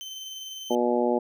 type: tone with tremolo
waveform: 30% pulse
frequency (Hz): 3084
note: G7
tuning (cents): -29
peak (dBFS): -32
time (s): 0.01-0.75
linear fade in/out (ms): 0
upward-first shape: square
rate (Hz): 20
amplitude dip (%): 25
type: harmonic tone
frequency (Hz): 121.1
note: B2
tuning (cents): -34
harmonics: 2 / 3 / 4 / 5 / 6 / 7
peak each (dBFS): -27 / -26 / -27 / -28 / -34 / -30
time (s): 0.7-1.19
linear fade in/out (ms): 10
effects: none